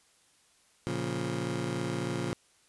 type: chord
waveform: 20% pulse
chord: Bb minor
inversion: none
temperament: just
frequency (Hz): 116.54 / 139.85 / 174.81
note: Bb2 / Db3 / F3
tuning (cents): 0 / +16 / +2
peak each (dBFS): -31 / -31 / -31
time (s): 0.87-2.33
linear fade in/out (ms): 0
effects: white hiss -65 dBFS RMS until 2.68 s + resampled to 24000 Hz